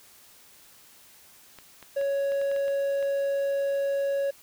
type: clicks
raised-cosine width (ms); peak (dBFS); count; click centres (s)
0.3; -29; 9; 1.587 / 1.827 / 2.013 / 2.32 / 2.415 / 2.515 / 2.563 / 2.681 / 3.027
type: tone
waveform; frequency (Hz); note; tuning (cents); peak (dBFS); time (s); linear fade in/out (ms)
triangle; 556; C#5; +5; -22; 1.96-4.31; 10
effects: white hiss -54 dBFS RMS until 4.42 s